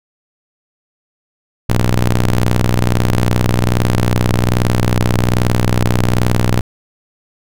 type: ring-modulated tone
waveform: sawtooth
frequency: 61.3 Hz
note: B1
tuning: 12 cents flat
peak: -4 dBFS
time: 1.69-6.61 s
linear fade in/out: 5 ms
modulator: 50.1 Hz
effects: none